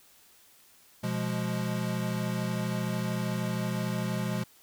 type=chord; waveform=square; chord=F diminished; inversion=second; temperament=equal; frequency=123.47 / 174.61 / 207.7 Hz; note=Cb3 / F3 / Ab3; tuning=0 / 0 / 0 cents; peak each=-34 dBFS; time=1.03-4.44 s; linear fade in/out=10 ms; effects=white hiss -59 dBFS RMS until 4.62 s